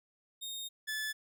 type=tone pair in turn; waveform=sawtooth; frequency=3700 / 1732.1 Hz; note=A#7 / A6; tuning=-14 / -28 cents; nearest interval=octave + minor second; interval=1314 cents; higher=first; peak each=-36 / -31 dBFS; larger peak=second; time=0.41-0.69 / 0.87-1.13 s; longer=first; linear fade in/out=20 ms; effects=none